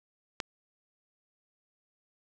click, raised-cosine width 0.2 ms, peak -14 dBFS, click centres 0.402 s, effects none

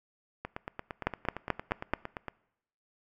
two click trains, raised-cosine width 0.5 ms, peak -21 / -11 dBFS, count 17 / 5, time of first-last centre 0.45-2.283 / 1.07-1.936 s, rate 8.73 / 4.62 Hz, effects noise-tail reverb RT60 0.8 s tail -22 dB re dry

